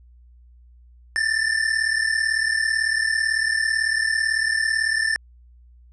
square tone pair together, 1759 / 1797 Hz, A6 / A6, -1 / +36 cents, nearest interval unison, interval 37 cents, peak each -23 / -23 dBFS, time 1.16-5.16 s, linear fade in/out 0 ms, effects added 60 Hz sine -47 dBFS peak until 5.92 s + resampled to 22050 Hz

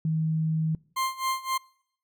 sine tone, 158.8 Hz, D#3, 36 cents sharp, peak -23 dBFS, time 0.05-0.75 s, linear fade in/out 2 ms
40% pulse tone with tremolo, 1052 Hz, C6, 9 cents sharp, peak -23 dBFS, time 0.96-1.58 s, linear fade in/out 10 ms, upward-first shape sine, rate 3.8 Hz, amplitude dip 90%
effects noise-tail reverb RT60 0.7 s tail -24 dB re dry

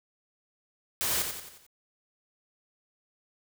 white noise with echo, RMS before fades -29 dBFS, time 1.01-1.22 s, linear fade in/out 0 ms, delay 89 ms, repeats 5, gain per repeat -6 dB, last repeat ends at 1.665 s, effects none

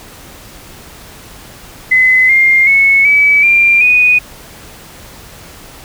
sine tone with pitch steps, 2031 / 2114 / 2200 / 2289 / 2382 / 2479 Hz, B6 / C7 / C#7 / D7 / D7 / D#7, +48 / +17 / -14 / -45 / +24 / -7 cents, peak -5 dBFS, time 1.91-4.19 s, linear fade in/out 10 ms, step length 380 ms, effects pink hiss -35 dBFS RMS until 5.84 s

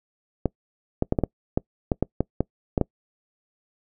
clicks, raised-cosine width 2 ms, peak -7 dBFS, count 12, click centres 0.457 / 1.024 / 1.124 / 1.188 / 1.237 / 1.575 / 1.918 / 2.026 / 2.206 / 2.406 / 2.778 / 2.813 s, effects noise-tail reverb RT60 0.1 s tail -25 dB re dry

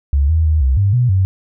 sine tone with pitch steps, 70.1 / 80.4 / 77.8 / 65.6 / 99.2 / 123.3 / 94.7 Hz, C#2 / E2 / D#2 / C2 / G2 / B2 / F#2, +20 / -43 / 0 / +5 / +21 / -2 / +41 cents, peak -10 dBFS, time 0.13-1.25 s, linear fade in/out 0 ms, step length 160 ms, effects none

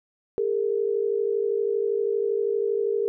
sine tone pair together, 405.5 / 458.1 Hz, G#4 / A#4, -41 / -30 cents, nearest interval major second, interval 211 cents, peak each -24 / -25 dBFS, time 0.38-3.08 s, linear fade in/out 0 ms, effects none

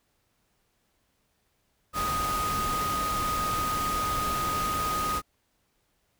sine tone in noise, 1244.5 Hz, D#6, in tune, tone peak -27 dBFS, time 1.93-5.22 s, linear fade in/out 50 ms, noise pink, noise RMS -33 dBFS, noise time 1.93-5.22 s, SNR +3 dB, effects pink hiss -72 dBFS RMS until 6.19 s

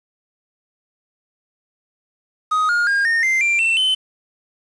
triangle tone with pitch steps, 1254 / 1423.9 / 1616.9 / 1836 / 2085 / 2367 / 2688 / 3052 Hz, D#6 / F6 / G#6 / A#6 / C7 / D7 / E7 / G7, +13 / +33 / -47 / -27 / -7 / +13 / +33 / -47 cents, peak -13 dBFS, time 2.51-3.95 s, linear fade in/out 10 ms, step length 180 ms, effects resampled to 22050 Hz + 7-bit

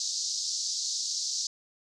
white band-pass noise, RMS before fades -32 dBFS, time 0-1.47 s, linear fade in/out 2 ms, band 4200 to 6700 Hz, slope 48 dB/octave, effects none

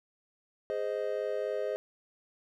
triangle chord, Ab major, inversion none, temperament just, 415.3 / 519.1 / 623 Hz, Ab4 / C5 / Eb5, 0 / -14 / +2 cents, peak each -33 dBFS, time 0.7-1.76 s, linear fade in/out 0 ms, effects none

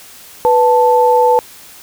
sine tone pair together, 493.1 / 880 Hz, B4 / A5, -3 / 0 cents, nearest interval minor seventh, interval 1003 cents, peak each -10 dBFS, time 0.45-1.39 s, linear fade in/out 0 ms, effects white hiss -38 dBFS RMS until 1.82 s

